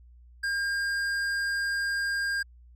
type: tone with hard clipping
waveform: sine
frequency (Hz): 1608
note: G6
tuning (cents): +44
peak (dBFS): -28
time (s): 0.43-2.43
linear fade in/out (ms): 10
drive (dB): 10
effects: added 60 Hz sine -50 dBFS peak until 2.75 s